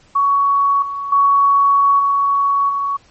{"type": "tone with level steps", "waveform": "sine", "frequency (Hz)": 1120, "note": "C#6", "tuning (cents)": 18, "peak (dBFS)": [-11, -21, -9, -12, -16], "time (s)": [0.15, 2.97], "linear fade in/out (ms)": 10, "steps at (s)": [0.82, 1.12, 1.99, 2.69], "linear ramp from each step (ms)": 5, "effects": ["pink hiss -51 dBFS RMS until 3.1 s", "MP3 32 kbps"]}